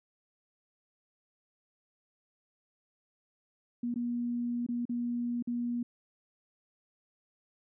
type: tone with dropouts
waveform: sine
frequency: 240 Hz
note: B3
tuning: 49 cents flat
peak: -30 dBFS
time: 3.83-5.83 s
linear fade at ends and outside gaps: 5 ms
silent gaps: 3.942-3.958 / 4.665-4.687 / 4.854-4.893 / 5.425-5.473 s
effects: none